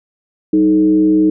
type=tone with frequency modulation; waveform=sine; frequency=312 Hz; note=D#4; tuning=5 cents sharp; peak=-8 dBFS; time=0.53-1.3 s; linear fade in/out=5 ms; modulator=120 Hz; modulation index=0.51; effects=none